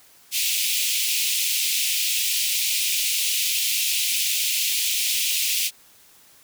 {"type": "high-pass noise", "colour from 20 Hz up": "pink", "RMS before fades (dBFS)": -23, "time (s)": [0.31, 5.71], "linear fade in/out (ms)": 50, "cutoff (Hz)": 2400, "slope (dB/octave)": 48, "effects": ["white hiss -53 dBFS RMS until 6.43 s"]}